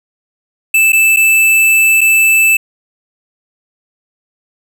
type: tone with dropouts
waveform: square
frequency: 2637 Hz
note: E7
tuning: in tune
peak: -7 dBFS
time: 0.74-2.57 s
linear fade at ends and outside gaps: 5 ms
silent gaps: 0.922-0.93 / 1.163-1.169 / 2.009-2.013 s
effects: none